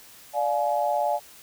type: chord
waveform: sine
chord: D diminished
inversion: none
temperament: just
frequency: 587.3 / 704.8 / 845.8 Hz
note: D5 / F5 / Ab5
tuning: 0 / +16 / +31 cents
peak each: -26 dBFS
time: 0.33-1.2 s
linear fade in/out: 50 ms
effects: white hiss -49 dBFS RMS until 1.42 s